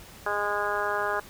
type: harmonic tone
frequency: 205.7 Hz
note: G#3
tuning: 16 cents flat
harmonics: 2 / 3 / 4 / 5 / 6 / 7 / 8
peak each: -33 / -33 / -33 / -33 / -33 / -33 / -33 dBFS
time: 0.26-1.2 s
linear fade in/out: 5 ms
effects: pink hiss -48 dBFS RMS until 1.29 s